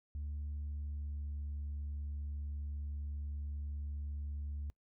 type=tone with pitch glide; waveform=sine; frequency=73.42 to 72.58 Hz; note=D2 to D2; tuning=0 to -20 cents; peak=-36 dBFS; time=0.15-4.7 s; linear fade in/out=0 ms; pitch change=-20 cents; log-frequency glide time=0.5-1.4 s; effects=noise-tail reverb RT60 0.1 s tail -25 dB re dry + tanh soft clip ceiling -36 dBFS